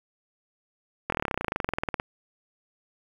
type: slowing click train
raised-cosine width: 0.5 ms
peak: -11 dBFS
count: 25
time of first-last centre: 1.1-1.999 s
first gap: 23 ms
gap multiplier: 1.04
effects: 7-bit